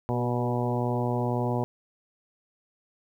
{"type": "harmonic tone with a mistuned harmonic", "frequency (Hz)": 121.8, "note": "B2", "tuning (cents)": -24, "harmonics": [1, 2, 3, 4, 5, 6, 7, 8], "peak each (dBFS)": [-28, -31, -33, -34, -35, -36, -36, -37], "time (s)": [0.09, 1.64], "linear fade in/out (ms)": 0, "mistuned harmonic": 3, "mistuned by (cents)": 19, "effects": ["10-bit"]}